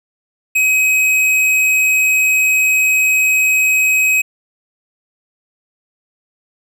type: tone with tanh clipping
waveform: sine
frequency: 2535 Hz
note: D#7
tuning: 32 cents sharp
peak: -12 dBFS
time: 0.55-4.22 s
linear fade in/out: 10 ms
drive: 15 dB
effects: none